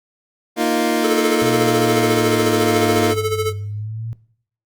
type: chord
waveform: 25% pulse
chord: Bb suspended fourth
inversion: none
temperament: equal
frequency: 233.1 / 311.1 / 349.2 Hz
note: Bb3 / Eb4 / F4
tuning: 0 / 0 / 0 cents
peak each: -17 dBFS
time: 0.56-3.15 s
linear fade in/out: 50 ms
type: tone with tremolo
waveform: square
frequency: 435.8 Hz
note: A4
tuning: 17 cents flat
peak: -16 dBFS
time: 1.03-3.53 s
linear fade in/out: 20 ms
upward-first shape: sine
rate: 14 Hz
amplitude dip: 70%
type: exponential two-way sweep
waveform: sine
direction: down then up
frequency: 123.47 to 97.8 to 115.3 Hz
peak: -24 dBFS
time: 1.42-4.13 s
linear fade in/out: 0 ms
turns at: 3.47 s
effects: noise-tail reverb RT60 0.6 s tail -19 dB re dry + Opus 48 kbps